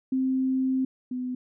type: tone pair in turn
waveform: sine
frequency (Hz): 261.6 / 251.8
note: C4 / B3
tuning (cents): 0 / +34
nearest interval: minor second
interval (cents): 66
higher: first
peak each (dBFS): -22 / -28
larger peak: first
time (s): 0.12-0.85 / 1.11-1.35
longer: first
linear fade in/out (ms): 5
effects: none